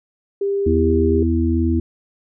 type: tone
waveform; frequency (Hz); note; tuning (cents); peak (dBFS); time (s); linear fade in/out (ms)
sine; 398.2; G4; +27; -17; 0.41-1.23; 5
type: harmonic tone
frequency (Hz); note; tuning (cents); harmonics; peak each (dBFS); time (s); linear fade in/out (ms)
82.5; E2; +2; 1 / 3 / 4; -18 / -20 / -20; 0.66-1.8; 5
effects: none